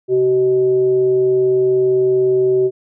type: tone with frequency modulation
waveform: sine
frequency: 379.3 Hz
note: F#4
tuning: 43 cents sharp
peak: -11 dBFS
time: 0.08-2.71 s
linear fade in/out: 50 ms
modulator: 247 Hz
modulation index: 0.26
effects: none